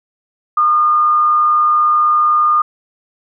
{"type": "tone with frequency modulation", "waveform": "sine", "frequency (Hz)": 1216, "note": "D#6", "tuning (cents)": -40, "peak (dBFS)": -9, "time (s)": [0.57, 2.62], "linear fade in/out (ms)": 5, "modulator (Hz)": 111, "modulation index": 0.23, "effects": []}